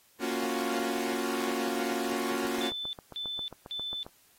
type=chord; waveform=sawtooth; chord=Gb major seventh; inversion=first; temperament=equal; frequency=233.1 / 277.2 / 349.2 / 370 Hz; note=Bb3 / Db4 / F4 / Gb4; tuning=0 / 0 / 0 / 0 cents; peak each=-31 dBFS; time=0.19-2.72 s; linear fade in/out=50 ms
type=click train; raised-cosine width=1 ms; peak=-29 dBFS; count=13; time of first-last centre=2.45-4.065 s; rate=7.43 Hz
type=tone bursts; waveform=sine; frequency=3520 Hz; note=A7; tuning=in tune; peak=-33 dBFS; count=3; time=2.61-4.03 s; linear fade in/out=0 ms; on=320 ms; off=230 ms
effects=white hiss -63 dBFS RMS until 4.38 s + AAC 48 kbps